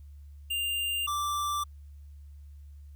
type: tone pair in turn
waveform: square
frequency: 2797 / 1173.1 Hz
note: F7 / D6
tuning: +2 / -2 cents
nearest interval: octave + minor third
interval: 1504 cents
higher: first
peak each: -29 / -29 dBFS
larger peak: neither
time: 0.5-1.07 / 1.07-1.64 s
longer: neither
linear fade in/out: 10 ms
effects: added 72 Hz sine -45 dBFS peak until 2.95 s + white hiss -74 dBFS RMS until 2.95 s